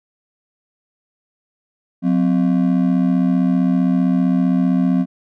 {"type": "ring-modulated tone", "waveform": "triangle", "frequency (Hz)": 220, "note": "A3", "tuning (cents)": 0, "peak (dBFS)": -8, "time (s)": [2.02, 5.06], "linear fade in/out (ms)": 50, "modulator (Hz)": 37.7, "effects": []}